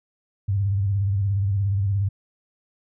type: tone with vibrato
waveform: sine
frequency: 99 Hz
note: G2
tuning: 18 cents sharp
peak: -19 dBFS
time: 0.48-2.09 s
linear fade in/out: 10 ms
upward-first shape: square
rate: 17 Hz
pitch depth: 62 cents each way
effects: none